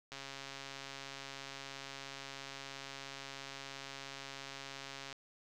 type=click train; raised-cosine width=0.2 ms; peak=-28 dBFS; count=687; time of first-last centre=0.12-5.127 s; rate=137 Hz; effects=none